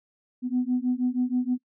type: beating tone pair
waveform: sine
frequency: 246.9 / 253.2 Hz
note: B3 / B3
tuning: 0 / +43 cents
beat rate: 6.3 Hz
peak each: -25 dBFS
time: 0.42-1.58 s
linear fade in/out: 50 ms
effects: noise-tail reverb RT60 0.1 s tail -20 dB re dry + tanh soft clip ceiling -16 dBFS